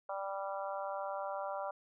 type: harmonic tone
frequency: 195.9 Hz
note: G3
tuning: 1 cent flat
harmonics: 3 / 4 / 5 / 6 / 7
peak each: -40 / -42 / -44 / -46 / -47 dBFS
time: 0.09-1.71 s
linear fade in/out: 5 ms
effects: none